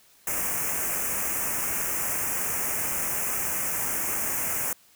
white band-stop noise, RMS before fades -28 dBFS, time 0.27-4.73 s, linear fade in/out 2 ms, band 2600 to 6000 Hz, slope 48 dB/octave, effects white hiss -58 dBFS RMS until 4.95 s

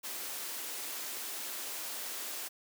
white high-pass noise, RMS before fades -40 dBFS, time 0.03-2.49 s, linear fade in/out 20 ms, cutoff 250 Hz, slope 24 dB/octave, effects none

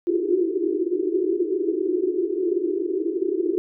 pink band-pass noise, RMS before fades -23 dBFS, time 0.07-3.58 s, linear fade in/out 0 ms, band 330 to 400 Hz, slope 96 dB/octave, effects none

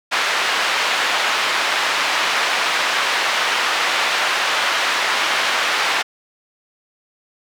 pink band-pass noise, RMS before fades -19 dBFS, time 0.11-6.03 s, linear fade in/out 20 ms, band 980 to 3700 Hz, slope 12 dB/octave, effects none

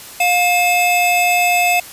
square tone pair together, 710 / 2606 Hz, F5 / E7, +28 / -20 cents, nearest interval octave + major seventh, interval 2252 cents, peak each -15 / -16 dBFS, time 0.2-1.8 s, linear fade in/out 5 ms, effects white hiss -35 dBFS RMS until 1.92 s + resampled to 32000 Hz

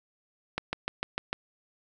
click train, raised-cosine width 0.3 ms, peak -13 dBFS, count 6, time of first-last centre 0.58-1.33 s, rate 6.67 Hz, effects none

